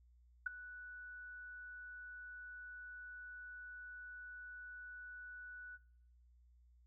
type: tone with ADSR envelope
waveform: sine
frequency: 1480 Hz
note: F#6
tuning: in tune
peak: -32 dBFS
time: 0.46-5.78 s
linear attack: 7 ms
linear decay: 11 ms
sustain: -17 dB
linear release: 34 ms
effects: noise-tail reverb RT60 0.9 s tail -26 dB re dry + added 60 Hz sine -64 dBFS peak until 6.86 s